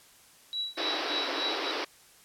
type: tone with tremolo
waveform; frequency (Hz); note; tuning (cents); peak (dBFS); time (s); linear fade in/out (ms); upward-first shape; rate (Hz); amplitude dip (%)
sine; 3910; B7; -18; -28; 0.53-1.71; 0; triangle; 3.5; 100
type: band-pass noise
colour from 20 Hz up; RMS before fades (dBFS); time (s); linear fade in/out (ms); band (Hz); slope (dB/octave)
pink; -33; 0.77-1.85; 10; 280 to 5500; 96
effects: white hiss -57 dBFS RMS until 2.24 s + low-pass 12000 Hz 12 dB/octave

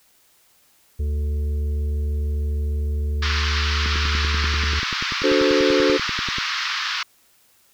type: harmonic tone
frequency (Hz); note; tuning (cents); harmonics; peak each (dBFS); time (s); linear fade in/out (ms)
73.42; D2; 0; 1 / 3 / 5 / 6; -20 / -39 / -43 / -40; 0.99-4.8; 10
type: band-pass noise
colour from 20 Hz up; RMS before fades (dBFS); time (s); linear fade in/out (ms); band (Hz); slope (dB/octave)
pink; -25; 3.22-7.03; 5; 1100 to 5400; 48
type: click train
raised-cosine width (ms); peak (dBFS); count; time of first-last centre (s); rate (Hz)
3; -18; 27; 3.86-6.384; 10.3
type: chord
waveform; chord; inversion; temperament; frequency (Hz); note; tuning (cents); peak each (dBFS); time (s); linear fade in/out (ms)
triangle; D dominant seventh; none; equal; 293.7 / 370 / 440 / 523.3; D4 / F#4 / A4 / C5; 0 / 0 / 0 / 0; -19; 5.23-5.98; 20
effects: white hiss -58 dBFS RMS until 7.73 s

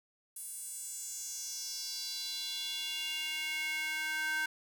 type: tone with high-pass filter sweep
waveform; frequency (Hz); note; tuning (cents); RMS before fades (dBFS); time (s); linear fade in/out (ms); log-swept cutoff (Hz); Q
square; 311.1; D#4; 0; -38; 0.36-4.46; 5; 10000 to 1500; 3.7
effects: 11-bit

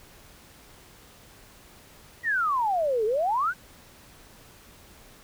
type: exponential two-way sweep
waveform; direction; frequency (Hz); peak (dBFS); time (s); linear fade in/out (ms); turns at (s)
sine; down then up; 1959 to 415.3 to 1580; -22; 2.23-3.54; 50; 3.05
effects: pink hiss -52 dBFS RMS until 5.23 s

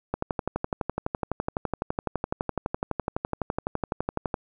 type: click train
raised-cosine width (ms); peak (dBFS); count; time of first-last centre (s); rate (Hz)
1; -12; 51; 0.14-4.342; 11.9
effects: none

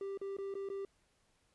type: tone with dropouts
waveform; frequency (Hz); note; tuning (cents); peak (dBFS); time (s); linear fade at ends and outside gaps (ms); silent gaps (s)
triangle; 393.3; G4; +6; -36; 0.01-0.85; 2; 0.175-0.214 / 0.368-0.385 / 0.541-0.552 / 0.689-0.7
effects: pink hiss -74 dBFS RMS until 1.54 s + resampled to 24000 Hz

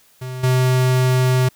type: tone with level steps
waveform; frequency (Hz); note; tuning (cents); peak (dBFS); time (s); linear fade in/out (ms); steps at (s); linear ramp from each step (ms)
square; 128.1; C3; -36; -27 / -14; 0.21-1.49; 10; 0.43; 10
effects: white hiss -54 dBFS RMS until 1.55 s

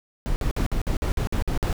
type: noise bursts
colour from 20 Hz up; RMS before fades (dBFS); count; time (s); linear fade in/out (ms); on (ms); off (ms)
brown; -23; 10; 0.26-1.728; 0; 100; 52
effects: none

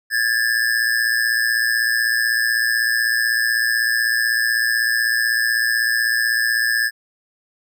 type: ring-modulated tone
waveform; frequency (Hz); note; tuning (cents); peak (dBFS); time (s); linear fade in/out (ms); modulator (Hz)
square; 1697; G#6; +37; -14; 0.1-6.91; 50; 58
effects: none

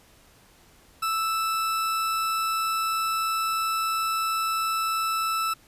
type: tone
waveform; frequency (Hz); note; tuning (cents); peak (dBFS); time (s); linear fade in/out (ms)
40% pulse; 1318.5; E6; 0; -23; 1.02-5.54; 10
effects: pink hiss -56 dBFS RMS until 5.67 s + resampled to 32000 Hz

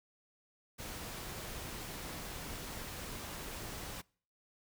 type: noise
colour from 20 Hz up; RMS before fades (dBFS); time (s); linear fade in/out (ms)
pink; -44; 0.78-4.02; 20
effects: noise-tail reverb RT60 0.5 s tail -26 dB re dry

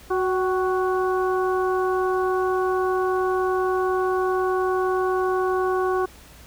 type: harmonic tone with a mistuned harmonic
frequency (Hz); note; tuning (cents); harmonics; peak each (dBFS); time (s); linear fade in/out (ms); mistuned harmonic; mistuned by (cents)
370; F#4; 0; 1 / 2 / 3 / 4; -21 / -28 / -27 / -33; 0.1-6.06; 10; 2; +42
effects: added 60 Hz sine -48 dBFS peak until 6.46 s + pink hiss -48 dBFS RMS until 6.46 s

